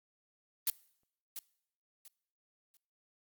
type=noise with echo; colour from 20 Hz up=blue; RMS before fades=-30 dBFS; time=0.67-0.7 s; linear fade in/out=2 ms; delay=690 ms; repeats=3; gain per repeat=-12 dB; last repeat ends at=2.77 s; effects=noise-tail reverb RT60 0.7 s tail -22 dB re dry + Opus 32 kbps